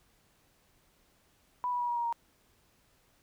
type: tone with pitch steps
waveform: sine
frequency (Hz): 987.8 / 977 / 966.4 / 955.8 / 945.4 / 935.1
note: B5 / B5 / B5 / A#5 / A#5 / A#5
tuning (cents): 0 / -19 / -38 / +43 / +24 / +5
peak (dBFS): -29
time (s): 1.64-2.126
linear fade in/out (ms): 0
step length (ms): 81
effects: pink hiss -68 dBFS RMS until 3.22 s